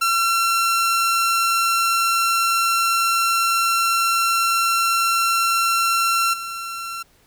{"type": "tone with level steps", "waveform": "sawtooth", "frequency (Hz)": 1357, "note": "E6", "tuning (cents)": 50, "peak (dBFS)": [-13, -24], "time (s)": [0.01, 7.03], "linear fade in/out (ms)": 10, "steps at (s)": 6.33, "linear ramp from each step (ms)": 10, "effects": ["pink hiss -57 dBFS RMS until 7.26 s"]}